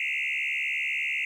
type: tone with frequency modulation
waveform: sine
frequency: 2402 Hz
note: D7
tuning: 38 cents sharp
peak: -25 dBFS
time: 0-1.25 s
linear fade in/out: 2 ms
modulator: 71.9 Hz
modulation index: 5.2
effects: tanh soft clip ceiling -22 dBFS + 10-bit

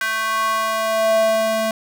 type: tone with high-pass filter sweep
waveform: square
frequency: 220.9 Hz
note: A3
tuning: 7 cents sharp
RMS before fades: -19 dBFS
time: 0.01-1.71 s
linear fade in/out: 2 ms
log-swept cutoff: 1500 to 440 Hz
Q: 3.8
effects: none

